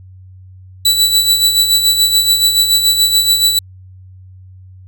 sawtooth tone with tremolo, 3951 Hz, B7, in tune, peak -4 dBFS, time 0.85-3.59 s, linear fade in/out 5 ms, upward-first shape sine, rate 7 Hz, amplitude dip 55%, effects added 93 Hz sine -35 dBFS peak until 4.87 s

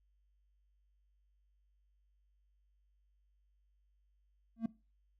triangle tone with exponential growth, 226.8 Hz, A#3, 47 cents flat, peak -26 dBFS, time 4.56-4.66 s, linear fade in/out 5 ms, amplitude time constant 20 ms, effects noise-tail reverb RT60 0.3 s tail -20 dB re dry + added 50 Hz sine -70 dBFS peak until 5.19 s

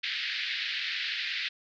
pink band-pass noise, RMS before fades -33 dBFS, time 0.03-1.49 s, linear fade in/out 10 ms, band 1700 to 4500 Hz, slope 48 dB/octave, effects none

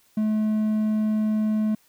triangle tone, 215.2 Hz, A3, 38 cents flat, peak -18 dBFS, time 0.17-1.75 s, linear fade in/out 5 ms, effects white hiss -61 dBFS RMS until 1.88 s

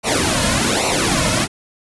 pink noise with flanger, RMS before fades -17 dBFS, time 0.03-1.48 s, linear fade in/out 50 ms, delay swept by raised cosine 0.59 to 2.59 ms, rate 1.2 Hz, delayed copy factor -0.8, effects resampled to 24000 Hz

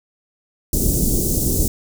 pink band-stop noise, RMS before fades -18 dBFS, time 0.73-1.68 s, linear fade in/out 2 ms, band 410 to 6600 Hz, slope 24 dB/octave, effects none

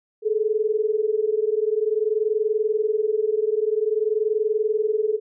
sine tone pair together, 421.2 / 441.7 Hz, G#4 / A4, +24 / +7 cents, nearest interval minor second, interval 83 cents, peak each -22 dBFS, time 0.22-5.2 s, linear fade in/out 50 ms, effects none

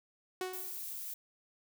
sawtooth tone with exponential decay, 370 Hz, F#4, in tune, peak -29 dBFS, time 0.41-0.86 s, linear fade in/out 2 ms, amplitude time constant 96 ms
violet noise, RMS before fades -42 dBFS, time 0.53-1.14 s, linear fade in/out 5 ms
effects none

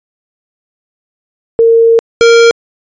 sine / square tone pair in turn, 458.1 / 464.5 Hz, A#4 / A#4, -30 / -6 cents, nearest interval unison, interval 24 cents, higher second, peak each -3 dBFS, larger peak neither, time 1.59-1.99 / 2.21-2.51 s, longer first, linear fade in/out 0 ms, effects resampled to 16000 Hz

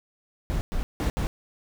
brown noise bursts at uneven times, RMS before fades -26 dBFS, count 4, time 0.5-0.61 / 0.72-0.83 / 1-1.1 / 1.17-1.27 s, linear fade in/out 0 ms, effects none

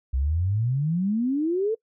sine exponential sweep, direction up, 62.1 to 458.6 Hz, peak -21 dBFS, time 0.13-1.75 s, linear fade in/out 10 ms, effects noise-tail reverb RT60 0.1 s tail -23 dB re dry

